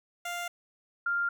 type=tone pair in turn; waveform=15% pulse / sine; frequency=698.5 / 1397 Hz; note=F5 / F6; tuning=0 / 0 cents; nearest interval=octave; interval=1200 cents; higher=second; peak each=-27 / -26 dBFS; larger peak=second; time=0.25-0.48 / 1.06-1.29 s; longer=neither; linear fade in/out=5 ms; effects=none